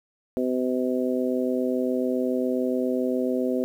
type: harmonic tone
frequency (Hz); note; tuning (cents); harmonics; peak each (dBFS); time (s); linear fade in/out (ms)
127.2; C3; -48; 2 / 3 / 4 / 5; -25 / -28 / -28 / -33; 0.37-3.64; 0
effects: 9-bit